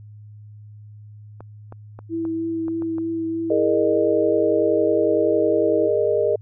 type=clicks; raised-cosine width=1 ms; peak=-24 dBFS; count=7; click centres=1.406 / 1.724 / 1.99 / 2.252 / 2.682 / 2.822 / 2.983 s
type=tone with vibrato; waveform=sine; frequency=328.1 Hz; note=E4; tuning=8 cents flat; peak=-22 dBFS; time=2.09-5.9 s; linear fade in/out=50 ms; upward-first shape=triangle; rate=3.2 Hz; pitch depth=15 cents each way
type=chord; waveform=sine; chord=Ab suspended second; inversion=none; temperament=equal with one note detuned; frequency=415.3 / 466.2 / 611.2 Hz; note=Ab4 / Bb4 / Eb5; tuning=0 / 0 / -31 cents; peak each=-21 dBFS; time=3.5-6.36 s; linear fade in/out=5 ms
effects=added 105 Hz sine -39 dBFS peak until 6.41 s